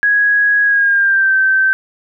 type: tone with pitch glide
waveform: sine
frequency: 1661.2 to 1550 Hz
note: G#6 to G6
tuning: 0 to -20 cents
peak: -9 dBFS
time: 0.03-1.73 s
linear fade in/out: 0 ms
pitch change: -120 cents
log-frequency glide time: 0.63-1.35 s
effects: none